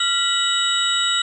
sine tone cluster, 1381 / 1956 / 2968 / 3796 / 7860 Hz, F6 / B6 / F#7 / A#7 / B8, -20 / -17 / +5 / +31 / -9 cents, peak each -23 / -29 / -23 / -21 / -26 dBFS, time 0-1.22 s, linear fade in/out 5 ms, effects none

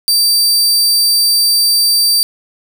sawtooth tone, 4660 Hz, D8, 14 cents flat, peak -6 dBFS, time 0.08-2.23 s, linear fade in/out 0 ms, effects none

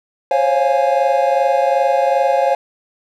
triangle chord, Db major seventh, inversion third, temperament equal with one note detuned, 531.8 / 554.4 / 698.5 / 830.6 Hz, C5 / Db5 / F5 / Ab5, +28 / 0 / 0 / 0 cents, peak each -16 dBFS, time 0.31-2.55 s, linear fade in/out 2 ms, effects none

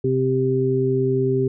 harmonic tone, 130.81 Hz, C3, in tune, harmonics 1 / 2 / 3, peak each -22 / -25 / -19 dBFS, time 0.04-1.48 s, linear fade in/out 5 ms, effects none

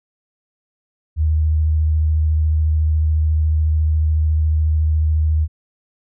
sine tone with vibrato, 77.78 Hz, D#2, in tune, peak -13 dBFS, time 1.16-5.48 s, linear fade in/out 50 ms, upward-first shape triangle, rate 14 Hz, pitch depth 22 cents each way, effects none

